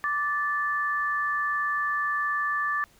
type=tone pair together; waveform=sine; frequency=1170.7 / 1752 Hz; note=D6 / A6; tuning=-6 / -8 cents; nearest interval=perfect fifth; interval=698 cents; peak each=-27 dBFS; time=0.04-2.84 s; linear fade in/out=0 ms; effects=pink hiss -59 dBFS RMS until 2.99 s